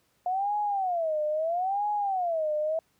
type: tone with vibrato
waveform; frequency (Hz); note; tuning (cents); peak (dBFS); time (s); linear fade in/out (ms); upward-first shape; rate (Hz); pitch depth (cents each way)
sine; 710; F5; +28; -25; 0.26-2.79; 2; sine; 0.76; 280
effects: pink hiss -69 dBFS RMS until 2.99 s + high-pass 80 Hz 12 dB/octave